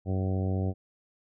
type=harmonic tone; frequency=94.6 Hz; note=F#2; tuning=39 cents sharp; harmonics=1 / 2 / 3 / 4 / 5 / 6 / 7 / 8; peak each=-27 / -33 / -37 / -39 / -41 / -43 / -44 / -45 dBFS; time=0.05-0.74 s; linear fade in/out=50 ms; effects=none